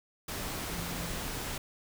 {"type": "tone in noise", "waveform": "sine", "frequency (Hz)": 171, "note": "F3", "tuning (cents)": -36, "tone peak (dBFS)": -40, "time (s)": [0.69, 1.2], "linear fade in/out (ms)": 5, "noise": "pink", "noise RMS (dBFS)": -37, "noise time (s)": [0.28, 1.58], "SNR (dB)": -6, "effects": []}